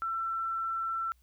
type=tone; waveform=sine; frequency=1342 Hz; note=E6; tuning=31 cents sharp; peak=-30 dBFS; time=0.02-1.12 s; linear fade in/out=0 ms; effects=added 60 Hz sine -62 dBFS peak until 1.22 s + white hiss -73 dBFS RMS until 1.22 s